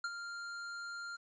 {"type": "tone with ADSR envelope", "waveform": "square", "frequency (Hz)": 1395, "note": "F6", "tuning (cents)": -2, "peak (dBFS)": -34, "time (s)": [0.04, 1.17], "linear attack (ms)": 4, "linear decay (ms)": 45, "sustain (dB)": -8, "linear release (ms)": 18, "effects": ["resampled to 16000 Hz", "12-bit"]}